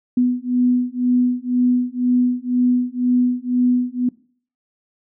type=beating tone pair; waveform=sine; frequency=246.9 / 248.9 Hz; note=B3 / B3; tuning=0 / +14 cents; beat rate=2 Hz; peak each=-18 dBFS; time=0.17-4.09 s; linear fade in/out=5 ms; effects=noise-tail reverb RT60 0.5 s tail -22 dB re dry